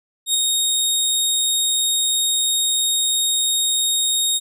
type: tone with ADSR envelope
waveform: 20% pulse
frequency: 3729 Hz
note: A#7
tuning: in tune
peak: -8 dBFS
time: 0.26-4.4 s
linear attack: 84 ms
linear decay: 4 ms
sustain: -3 dB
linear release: 34 ms
effects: none